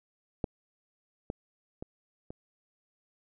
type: clicks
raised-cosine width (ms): 2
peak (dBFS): -16 / -20 / -25 / -28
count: 4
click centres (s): 0.442 / 1.301 / 1.825 / 2.305
effects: none